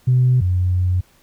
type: tone pair in turn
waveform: sine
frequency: 126.4 / 90.65 Hz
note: B2 / F#2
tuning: +41 / -35 cents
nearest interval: tritone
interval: 576 cents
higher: first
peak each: -10 / -14 dBFS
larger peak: first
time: 0.07-0.41 / 0.41-1.01 s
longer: second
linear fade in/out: 10 ms
effects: tanh soft clip ceiling -7 dBFS + pink hiss -55 dBFS RMS until 1.22 s